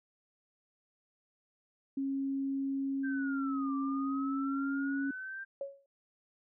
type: tone with pitch glide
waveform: sine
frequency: 272.6 to 275.3 Hz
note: C#4 to C#4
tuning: -29 to -12 cents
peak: -31 dBFS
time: 1.97-5.11 s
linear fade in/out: 5 ms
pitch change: +17 cents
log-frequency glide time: 4.12-4.82 s
type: linear two-way sweep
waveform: sine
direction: down then up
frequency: 1585 to 1166 to 1585 Hz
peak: -39 dBFS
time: 3.03-5.45 s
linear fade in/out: 20 ms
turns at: 3.75 s
type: tone with exponential decay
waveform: sine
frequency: 554.4 Hz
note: C#5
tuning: in tune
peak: -32 dBFS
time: 5.61-5.86 s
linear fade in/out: 2 ms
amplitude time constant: 54 ms
effects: none